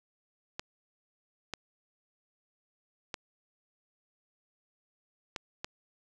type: clicks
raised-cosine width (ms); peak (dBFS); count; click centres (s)
0.2; -18; 5; 0.595 / 1.537 / 3.142 / 5.362 / 5.645
effects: none